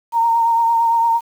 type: tone with vibrato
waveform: sine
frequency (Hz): 923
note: A#5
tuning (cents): -17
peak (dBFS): -12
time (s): 0.12-1.21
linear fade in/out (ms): 50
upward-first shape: triangle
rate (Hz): 8.8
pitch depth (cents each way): 28
effects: 7-bit